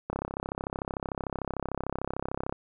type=click train; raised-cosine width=1 ms; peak=-17 dBFS; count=82; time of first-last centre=0.1-2.525 s; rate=33.4 Hz; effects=none